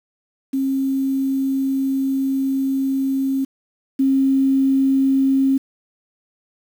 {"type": "tone pair in turn", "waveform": "sine", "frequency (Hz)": [269.2, 269.2], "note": ["C4", "C4"], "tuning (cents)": [49, 49], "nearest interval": "unison", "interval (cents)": 0, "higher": "neither", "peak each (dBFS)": [-17, -13], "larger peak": "second", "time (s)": [[0.53, 3.45], [3.99, 5.58]], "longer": "first", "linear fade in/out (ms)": 10, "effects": ["7-bit"]}